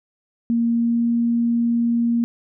sine tone with pitch glide, 233.1 to 234.7 Hz, A#3 to A#3, 0 to +12 cents, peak -16 dBFS, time 0.5-2.24 s, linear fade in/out 0 ms, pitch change +12 cents, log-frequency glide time 0.68-1.09 s, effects none

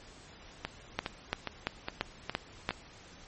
two click trains, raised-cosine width 0.3 ms, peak -13 / -17 dBFS, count 6 / 6, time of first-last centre 0.99-2.691 / 0.65-2.708 s, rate 2.94 / 2.43 Hz, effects pink hiss -53 dBFS RMS until 3.27 s + MP3 32 kbps

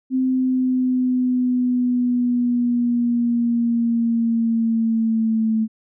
sine linear sweep, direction down, 260 to 220 Hz, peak -16 dBFS, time 0.1-5.68 s, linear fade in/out 50 ms, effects none

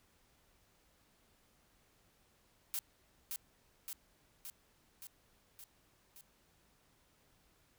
blue noise with echo, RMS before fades -38 dBFS, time 2.74-2.79 s, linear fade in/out 0 ms, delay 570 ms, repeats 6, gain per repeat -3 dB, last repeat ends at 6.21 s, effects pink hiss -71 dBFS RMS until 7.78 s

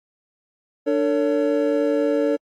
triangle tone cluster, 295.1 / 451.5 / 562 Hz, D4 / A4 / C#5, +8 / +45 / +24 cents, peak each -20 dBFS, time 0.86-2.37 s, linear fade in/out 20 ms, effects AAC 48 kbps

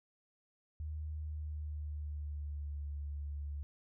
sine tone with pitch glide, 76.7 to 72.4 Hz, D#2 to D2, -24 to -24 cents, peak -38 dBFS, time 0.8-3.63 s, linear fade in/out 0 ms, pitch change -100 cents, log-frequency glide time 1.17-2.84 s, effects none

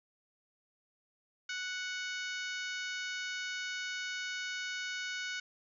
harmonic tone, 740 Hz, F#5, in tune, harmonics 2 / 3 / 4 / 5 / 6 / 7 / 8 / 9, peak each -39 / -43 / -45 / -47 / -49 / -50 / -51 / -52 dBFS, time 1.49-5.4 s, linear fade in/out 5 ms, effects none

